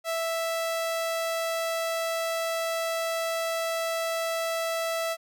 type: tone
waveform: sawtooth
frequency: 659.3 Hz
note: E5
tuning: in tune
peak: -23 dBFS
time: 0.04-5.17 s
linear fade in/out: 50 ms
effects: none